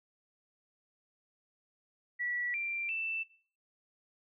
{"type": "tone with pitch steps", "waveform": "sine", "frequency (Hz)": [1945, 2364, 2659], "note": ["B6", "D7", "E7"], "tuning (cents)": [-27, 11, 14], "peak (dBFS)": -32, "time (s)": [2.19, 3.24], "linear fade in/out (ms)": 20, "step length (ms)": 350, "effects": ["noise-tail reverb RT60 0.5 s tail -21 dB re dry"]}